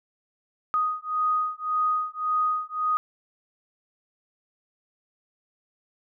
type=beating tone pair; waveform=sine; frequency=1244.5 / 1246.3 Hz; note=D#6 / D#6; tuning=0 / +2 cents; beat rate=1.8 Hz; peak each=-26 dBFS; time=0.74-2.97 s; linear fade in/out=0 ms; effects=none